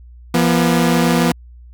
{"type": "tone pair together", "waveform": "sawtooth", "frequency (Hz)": [169.9, 241.5], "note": ["F3", "B3"], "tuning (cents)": [-47, -39], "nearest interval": "tritone", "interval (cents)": 608, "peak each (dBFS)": -11, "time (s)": [0.34, 1.32], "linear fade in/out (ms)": 5, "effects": ["added 60 Hz sine -37 dBFS peak until 1.73 s"]}